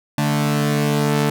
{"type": "tone pair together", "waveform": "sawtooth", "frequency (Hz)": [146.83, 220], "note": ["D3", "A3"], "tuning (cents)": [0, 0], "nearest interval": "perfect fifth", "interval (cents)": 700, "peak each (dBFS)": [-14, -17], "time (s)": [0.18, 1.3], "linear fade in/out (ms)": 2, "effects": []}